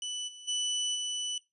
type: tone with level steps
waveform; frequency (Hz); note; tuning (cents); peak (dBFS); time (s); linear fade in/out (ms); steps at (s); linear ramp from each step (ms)
25% pulse; 2980; F#7; +12; -31 / -43 / -26 / -29; 0.02-1.38; 2; 0.27 / 0.47 / 0.94; 20
effects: noise-tail reverb RT60 0.2 s tail -19 dB re dry + resampled to 24000 Hz